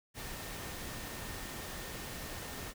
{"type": "tone in noise", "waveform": "sine", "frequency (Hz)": 1822, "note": "A#6", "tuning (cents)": -40, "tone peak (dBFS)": -54, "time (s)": [0.14, 2.74], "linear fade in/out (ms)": 50, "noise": "pink", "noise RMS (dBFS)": -43, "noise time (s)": [0.14, 2.74], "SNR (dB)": -14, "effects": []}